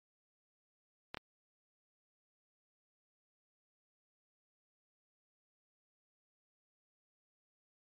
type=clicks; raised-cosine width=0.3 ms; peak=-24 dBFS; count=2; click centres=1.145 / 1.172 s; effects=MP3 64 kbps